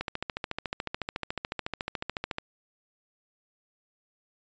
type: click train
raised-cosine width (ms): 0.3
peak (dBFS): -15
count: 34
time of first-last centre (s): 0.01-2.384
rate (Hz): 13.9
effects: resampled to 16000 Hz